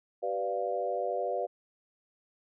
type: chord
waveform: sine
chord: G dominant seventh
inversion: none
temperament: equal with one note detuned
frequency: 385 / 493.9 / 587.3 / 698.5 Hz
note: G4 / B4 / D5 / F5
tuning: -31 / 0 / 0 / 0 cents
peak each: -37 / -34 / -34 / -34 dBFS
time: 0.22-1.47 s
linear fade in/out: 20 ms
effects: none